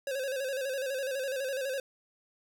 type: tone with vibrato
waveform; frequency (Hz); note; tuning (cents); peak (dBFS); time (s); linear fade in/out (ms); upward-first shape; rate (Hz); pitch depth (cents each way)
square; 534; C5; +35; -32; 0.07-1.8; 2; square; 12; 63
effects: none